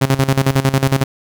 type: tone with tremolo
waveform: sawtooth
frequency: 134.9 Hz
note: C#3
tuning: 47 cents flat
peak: -6 dBFS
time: 0.01-1.04 s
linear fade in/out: 10 ms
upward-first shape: square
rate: 11 Hz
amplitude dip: 80%
effects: none